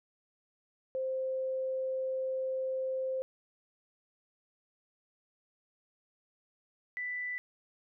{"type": "tone pair in turn", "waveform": "sine", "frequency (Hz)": [523.3, 1983.7], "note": ["C5", "B6"], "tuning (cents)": [0, 7], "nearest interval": "octave + major seventh", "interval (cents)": 2307, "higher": "second", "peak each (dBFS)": [-31, -34], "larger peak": "first", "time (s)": [[0.95, 3.22], [6.97, 7.38]], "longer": "first", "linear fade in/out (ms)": 0, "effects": []}